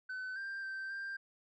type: tone with pitch steps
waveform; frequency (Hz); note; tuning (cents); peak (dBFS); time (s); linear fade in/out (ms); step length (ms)
sine; 1515 / 1583 / 1559 / 1585; F#6 / G6 / G6 / G6; +40 / +17 / -10 / +19; -36; 0.09-1.17; 10; 270
effects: tanh soft clip ceiling -38 dBFS